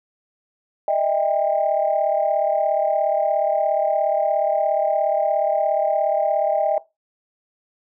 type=tone cluster; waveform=sine; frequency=610 / 647 / 795 Hz; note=D#5 / E5 / G5; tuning=-34 / -32 / +24 cents; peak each=-21 dBFS; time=0.88-6.78 s; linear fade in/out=2 ms; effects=noise-tail reverb RT60 0.2 s tail -17 dB re dry + tanh soft clip ceiling -8 dBFS